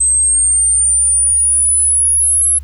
sine exponential sweep, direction up, 8200 to 10990 Hz, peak -9 dBFS, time 0-2.59 s, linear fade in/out 10 ms, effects added 71 Hz sine -27 dBFS peak until 2.63 s + pink hiss -53 dBFS RMS until 2.63 s

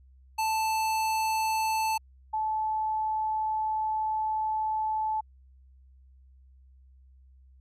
square / sine tone pair in turn, 880 / 868.4 Hz, A5 / A5, 0 / -23 cents, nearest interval unison, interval 23 cents, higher first, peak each -26 dBFS, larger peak neither, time 0.38-1.98 / 2.33-5.21 s, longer second, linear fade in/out 10 ms, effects added 65 Hz sine -53 dBFS peak until 7.6 s + resampled to 32000 Hz

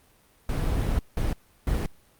brown noise bursts at uneven times, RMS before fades -25 dBFS, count 3, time 0.49-0.99 / 1.17-1.33 / 1.67-1.86 s, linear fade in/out 2 ms, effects pink hiss -60 dBFS RMS until 2.19 s + Opus 32 kbps

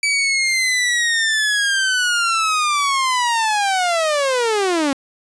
sawtooth linear sweep, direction down, 2304 to 266.1 Hz, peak -12 dBFS, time 0.03-4.93 s, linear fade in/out 2 ms, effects resampled to 22050 Hz

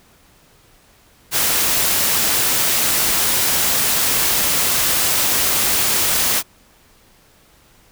white noise, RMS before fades -17 dBFS, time 1.31-6.43 s, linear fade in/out 50 ms, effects pink hiss -52 dBFS RMS until 7.91 s

